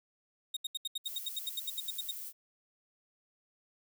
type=tone bursts; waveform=40% pulse; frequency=3729 Hz; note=A#7; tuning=in tune; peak=-32 dBFS; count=16; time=0.54-2.112 s; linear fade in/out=5 ms; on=27 ms; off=76 ms
type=noise; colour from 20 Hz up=violet; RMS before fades=-43 dBFS; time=1.04-2.33 s; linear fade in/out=50 ms
effects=none